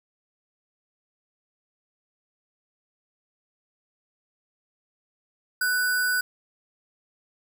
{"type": "tone with sample-and-hold", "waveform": "sine", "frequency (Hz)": 1488, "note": "F#6", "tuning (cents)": 9, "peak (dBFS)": -21, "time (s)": [5.61, 6.21], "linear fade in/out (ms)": 5, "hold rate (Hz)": 6300, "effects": []}